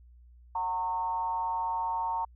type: tone with frequency modulation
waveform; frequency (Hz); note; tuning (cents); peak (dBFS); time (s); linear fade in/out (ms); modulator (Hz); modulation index
sine; 915; A#5; -32; -28; 0.55-2.25; 5; 176; 0.61
effects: added 60 Hz sine -52 dBFS peak until 2.35 s